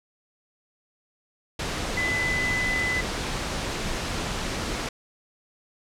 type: tone in noise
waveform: sine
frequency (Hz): 2010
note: B6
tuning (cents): +30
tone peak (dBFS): -24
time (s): 1.97-3.01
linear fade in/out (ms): 5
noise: pink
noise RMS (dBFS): -29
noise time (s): 1.59-4.89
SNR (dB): +2
effects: low-pass 7000 Hz 12 dB/octave